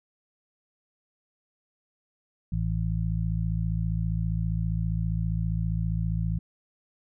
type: harmonic tone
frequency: 55 Hz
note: A1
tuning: in tune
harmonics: 1 / 2 / 3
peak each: -29 / -29 / -29 dBFS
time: 2.52-6.39 s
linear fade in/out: 5 ms
effects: none